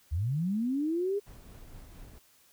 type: linear sweep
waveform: sine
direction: up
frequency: 69.3 to 415.3 Hz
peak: -27 dBFS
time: 0.11-1.2 s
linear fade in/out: 20 ms
type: noise with tremolo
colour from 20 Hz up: brown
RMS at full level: -47 dBFS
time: 1.26-2.19 s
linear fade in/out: 10 ms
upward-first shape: triangle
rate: 4.4 Hz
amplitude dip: 40%
effects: white hiss -63 dBFS RMS until 2.52 s